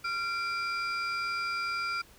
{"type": "tone cluster", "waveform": "sine", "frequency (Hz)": [1380, 2349, 4809], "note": ["F6", "D7", "D8"], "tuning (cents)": [-21, 0, 40], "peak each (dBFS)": [-30, -34, -37], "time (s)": [0.04, 2.02], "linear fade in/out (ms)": 10, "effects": ["tanh soft clip ceiling -26 dBFS", "pink hiss -57 dBFS RMS until 2.18 s"]}